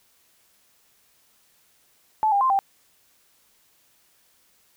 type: tone with pitch steps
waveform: sine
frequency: 867 / 803 / 1046 / 786 Hz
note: A5 / G5 / C6 / G5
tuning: -26 / +41 / -1 / +4 cents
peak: -17 dBFS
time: 2.23-2.59 s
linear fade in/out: 0 ms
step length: 90 ms
effects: white hiss -62 dBFS RMS until 4.76 s